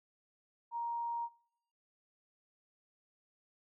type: tone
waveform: sine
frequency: 938 Hz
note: A#5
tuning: 11 cents sharp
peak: -35 dBFS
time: 0.71-1.29 s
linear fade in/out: 50 ms
effects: noise-tail reverb RT60 0.8 s tail -23 dB re dry